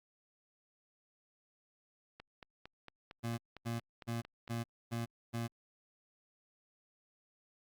click train, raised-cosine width 0.3 ms, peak -33 dBFS, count 11, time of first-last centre 2.2-4.478 s, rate 4.39 Hz
25% pulse tone bursts, 116.54 Hz, A#2, in tune, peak -32 dBFS, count 6, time 3.23-5.48 s, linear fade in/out 20 ms, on 150 ms, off 270 ms
effects Opus 48 kbps

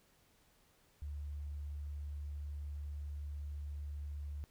sine tone, 72.9 Hz, D2, 12 cents flat, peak -40 dBFS, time 1.02-4.44 s, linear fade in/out 0 ms, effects pink hiss -70 dBFS RMS until 4.5 s

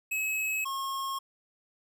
square tone pair in turn, 2569 / 1082.5 Hz, E7 / C#6, -45 / -41 cents, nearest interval octave + minor third, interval 1496 cents, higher first, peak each -29 / -32 dBFS, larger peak first, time 0.11-0.65 / 0.65-1.19 s, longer neither, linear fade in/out 10 ms, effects none

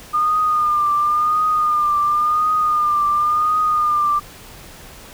sine tone with vibrato, 1212 Hz, D#6, 46 cents flat, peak -14 dBFS, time 0.13-4.2 s, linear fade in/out 20 ms, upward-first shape triangle, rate 0.94 Hz, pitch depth 52 cents each way, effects pink hiss -40 dBFS RMS until 5.13 s

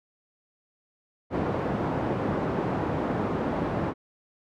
pink band-pass noise, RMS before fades -28 dBFS, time 1.3-3.94 s, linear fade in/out 50 ms, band 130 to 910 Hz, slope 12 dB/octave, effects none

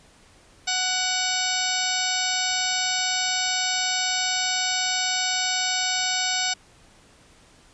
harmonic tone with a mistuned harmonic, 740 Hz, F#5, in tune, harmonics 1 / 2 / 3 / 4 / 5 / 6 / 7 / 8 / 10, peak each -31 / -31 / -31 / -31 / -31 / -31 / -31 / -31 / -31 dBFS, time 0.67-6.54 s, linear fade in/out 10 ms, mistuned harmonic 3, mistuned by +34 cents, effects pink hiss -54 dBFS RMS until 7.73 s + resampled to 22050 Hz

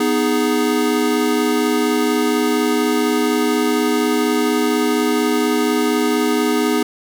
square chord, G# minor, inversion first, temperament equal, 246.9 / 311.1 / 415.3 Hz, B3 / D#4 / G#4, 0 / 0 / 0 cents, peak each -20 dBFS, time 0-6.83 s, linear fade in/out 5 ms, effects none

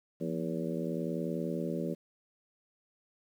harmonic tone with a mistuned harmonic, 80.6 Hz, E2, 38 cents flat, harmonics 2 / 3 / 4 / 5 / 6 / 7, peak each -36 / -38 / -39 / -40 / -41 / -41 dBFS, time 0.2-1.95 s, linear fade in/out 20 ms, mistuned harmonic 2, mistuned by +110 cents, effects 10-bit

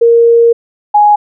sine tone pair in turn, 466.2 / 832.7 Hz, A#4 / G#5, 0 / +4 cents, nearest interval minor seventh, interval 1004 cents, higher second, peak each -3 dBFS, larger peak neither, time 0.01-0.53 / 0.94-1.16 s, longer first, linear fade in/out 10 ms, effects none

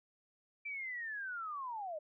sine linear sweep, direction down, 2349 to 587.3 Hz, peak -39 dBFS, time 0.65-1.99 s, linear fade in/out 10 ms, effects none

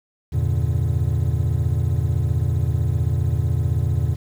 triangle chord, E half-diminished seventh, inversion none, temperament equal with one note detuned, 82.41 / 98 / 116.54 / 144.14 Hz, E2 / G2 / Bb2 / D3, 0 / 0 / 0 / -32 cents, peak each -20 / -24 / -20 / -23 dBFS, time 0.32-4.16 s, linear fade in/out 20 ms, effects 8-bit

